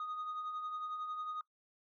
sine tone with tremolo, 1242 Hz, D#6, 3 cents flat, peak -34 dBFS, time 0-1.41 s, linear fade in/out 2 ms, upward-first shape triangle, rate 11 Hz, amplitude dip 55%, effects noise-tail reverb RT60 0.1 s tail -22 dB re dry + tanh soft clip ceiling -36 dBFS

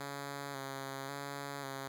5% pulse tone with vibrato, 138.5 Hz, C#3, 1 cent flat, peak -29 dBFS, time 0-1.88 s, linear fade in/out 5 ms, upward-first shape square, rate 0.92 Hz, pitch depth 28 cents each way, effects none

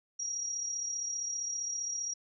sine tone with amplitude modulation, 5690 Hz, F8, 31 cents sharp, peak -31 dBFS, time 0.19-2.14 s, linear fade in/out 10 ms, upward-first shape sine, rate 35.2 Hz, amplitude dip 45%, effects none

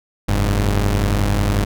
sawtooth tone pair together, 45.44 / 102 Hz, F#1 / G#2, -31 / -31 cents, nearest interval octave + major second, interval 1400 cents, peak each -14 dBFS, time 0.28-1.65 s, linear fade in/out 10 ms, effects none

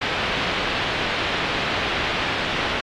white low-pass noise, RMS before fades -25 dBFS, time 0.01-2.81 s, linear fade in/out 10 ms, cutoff 3300 Hz, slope 24 dB/octave, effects AAC 48 kbps

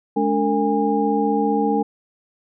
sine tone cluster, 212.6 / 287.7 / 454.4 / 814 Hz, G#3 / D4 / A#4 / G#5, +41 / -36 / -44 / -35 cents, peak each -22 dBFS, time 0.16-1.83 s, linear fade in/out 10 ms, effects none

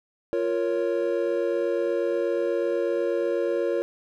triangle chord, Bb minor, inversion second, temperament equal, 349.2 / 466.2 / 554.4 Hz, F4 / Bb4 / Db5, 0 / 0 / 0 cents, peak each -25 dBFS, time 0.33-3.82 s, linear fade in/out 0 ms, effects none

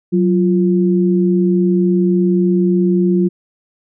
sine tone pair together, 185 / 348.5 Hz, F#3 / F4, 0 / -4 cents, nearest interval major seventh, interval 1096 cents, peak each -12 / -15 dBFS, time 0.12-3.29 s, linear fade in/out 20 ms, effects none

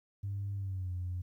sine tone with pitch glide, 99.8 to 89.94 Hz, G2 to F#2, +32 to -49 cents, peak -33 dBFS, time 0.23-1.22 s, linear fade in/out 10 ms, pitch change -181 cents, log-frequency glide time 0.55-0.92 s, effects tanh soft clip ceiling -30 dBFS + 12-bit

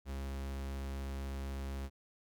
45% pulse tone, 68 Hz, C#2, 33 cents flat, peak -38 dBFS, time 0.05-1.9 s, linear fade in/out 50 ms, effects none

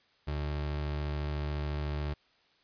30% pulse tone, 74 Hz, D2, 14 cents sharp, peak -29 dBFS, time 0.27-2.14 s, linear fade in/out 10 ms, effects white hiss -67 dBFS RMS until 2.63 s + resampled to 11025 Hz

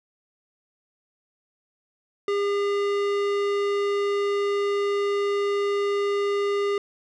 square tone with low-pass filter, 404.3 Hz, G#4, 46 cents flat, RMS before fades -24 dBFS, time 2.28-6.78 s, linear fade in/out 2 ms, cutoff 4100 Hz, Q 0.52, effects none

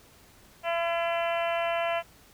harmonic tone, 338 Hz, E4, 43 cents sharp, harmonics 2 / 3 / 4 / 5 / 6 / 7 / 8 / 9, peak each -27 / -35 / -37 / -39 / -40 / -39 / -38 / -41 dBFS, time 0.63-2.03 s, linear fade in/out 50 ms, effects pink hiss -56 dBFS RMS until 2.33 s

